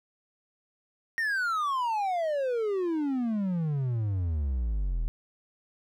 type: exponential sweep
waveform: triangle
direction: down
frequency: 1876 to 37.82 Hz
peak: -24 dBFS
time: 1.18-5.08 s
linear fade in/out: 0 ms
effects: none